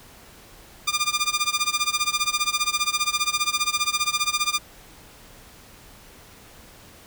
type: tone with tremolo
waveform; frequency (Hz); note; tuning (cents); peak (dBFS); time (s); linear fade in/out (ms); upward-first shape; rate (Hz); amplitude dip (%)
10% pulse; 1202; D6; +40; -10; 0.87-4.59; 10; sine; 15; 90
effects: pink hiss -48 dBFS RMS until 7.06 s